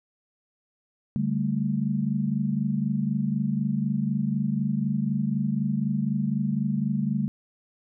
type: chord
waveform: sine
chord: D suspended fourth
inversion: none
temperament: equal with one note detuned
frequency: 144.23 / 196 / 220 Hz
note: D3 / G3 / A3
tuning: -31 / 0 / 0 cents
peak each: -28 / -27 / -27 dBFS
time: 1.16-7.28 s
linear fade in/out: 0 ms
effects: none